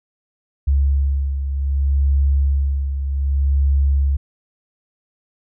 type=beating tone pair; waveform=sine; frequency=69.2 / 69.85 Hz; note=C#2 / C#2; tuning=-2 / +14 cents; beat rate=0.65 Hz; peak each=-15 / -23 dBFS; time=0.67-4.17 s; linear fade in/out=10 ms; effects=none